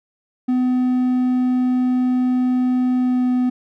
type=tone with pitch glide; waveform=triangle; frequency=252.1 to 250.5 Hz; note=B3 to B3; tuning=+36 to +25 cents; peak=-13 dBFS; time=0.48-3.5 s; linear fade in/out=10 ms; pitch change=-11 cents; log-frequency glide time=2.95-3.29 s; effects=none